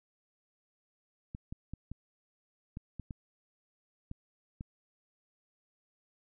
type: clicks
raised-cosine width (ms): 5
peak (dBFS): -28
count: 9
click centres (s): 1.349 / 1.525 / 1.736 / 1.916 / 2.771 / 2.997 / 3.108 / 4.114 / 4.609
effects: none